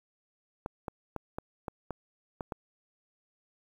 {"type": "clicks", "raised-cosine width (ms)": 1, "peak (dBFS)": -21, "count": 8, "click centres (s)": [0.661, 0.882, 1.163, 1.385, 1.682, 1.907, 2.408, 2.522], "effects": ["9-bit"]}